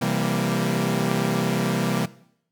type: chord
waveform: sawtooth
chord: C dominant seventh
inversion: none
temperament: equal with one note detuned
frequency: 130.81 / 167.02 / 196 / 233.1 Hz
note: C3 / E3 / G3 / Bb3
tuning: 0 / +23 / 0 / 0 cents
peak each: -23 dBFS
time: 0.01-2.06 s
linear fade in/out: 10 ms
effects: noise-tail reverb RT60 0.7 s tail -19 dB re dry